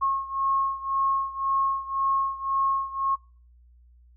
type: beating tone pair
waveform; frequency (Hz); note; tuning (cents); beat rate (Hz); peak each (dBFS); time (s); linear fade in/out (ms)
sine; 1085 / 1086.9; C#6 / C#6; -37 / -34; 1.9; -25 / -28; 0.01-3.16; 20
effects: noise-tail reverb RT60 0.4 s tail -22 dB re dry + added 60 Hz sine -52 dBFS peak until 4.16 s